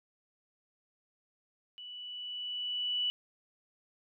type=tone with level ramp; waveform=sine; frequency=2960 Hz; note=F#7; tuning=in tune; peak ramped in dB=-44 to -28 dBFS; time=1.78-3.1 s; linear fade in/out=0 ms; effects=none